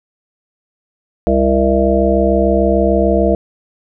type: harmonic tone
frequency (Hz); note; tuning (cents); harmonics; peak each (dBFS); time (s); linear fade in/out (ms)
66.7; C2; +34; 1 / 3 / 5 / 7 / 9 / 10; -17 / -17 / -17 / -17 / -17 / -17; 1.27-3.35; 0
effects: none